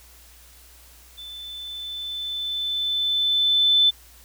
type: tone with level ramp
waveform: sine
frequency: 3520 Hz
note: A7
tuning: in tune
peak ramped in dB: -36 to -13 dBFS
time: 1.17-3.91 s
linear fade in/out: 20 ms
effects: added 60 Hz sine -51 dBFS peak until 4.24 s + white hiss -51 dBFS RMS until 4.24 s